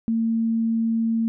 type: tone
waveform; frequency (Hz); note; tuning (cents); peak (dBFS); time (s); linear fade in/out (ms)
sine; 226.8; A#3; -47; -19; 0.08-1.28; 0
effects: none